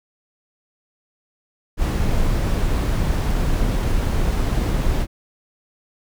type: noise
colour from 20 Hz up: brown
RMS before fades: -19 dBFS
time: 1.77-5.07 s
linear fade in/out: 50 ms
effects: none